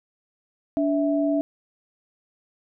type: tone pair together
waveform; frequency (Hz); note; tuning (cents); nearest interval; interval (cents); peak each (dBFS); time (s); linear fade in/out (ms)
sine; 289.3 / 654; D4 / E5; -26 / -14; octave + major second; 1412; -21 / -24; 0.77-1.41; 0
effects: none